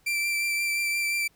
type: tone with vibrato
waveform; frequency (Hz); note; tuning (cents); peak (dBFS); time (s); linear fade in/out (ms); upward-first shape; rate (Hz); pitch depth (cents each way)
40% pulse; 2347; D7; -2; -24; 0.06-1.28; 10; triangle; 5.7; 17
effects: pink hiss -64 dBFS RMS until 1.35 s